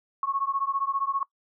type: beating tone pair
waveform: sine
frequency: 1093 / 1108 Hz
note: C#6 / C#6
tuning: -25 / -1 cents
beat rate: 15 Hz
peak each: -28 dBFS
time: 0.23-1.23 s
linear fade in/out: 2 ms
effects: noise-tail reverb RT60 0.1 s tail -22 dB re dry